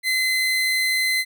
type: tone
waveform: 30% pulse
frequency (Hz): 2048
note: C7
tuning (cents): -38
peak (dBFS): -16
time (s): 0.03-1.25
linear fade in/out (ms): 50
effects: none